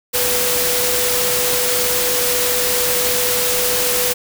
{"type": "tone in noise", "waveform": "sine", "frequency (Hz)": 493.9, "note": "B4", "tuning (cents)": 0, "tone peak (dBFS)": -22, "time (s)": [0.13, 4.14], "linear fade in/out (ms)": 20, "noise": "white", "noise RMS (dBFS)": -18, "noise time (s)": [0.13, 4.14], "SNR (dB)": -7, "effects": []}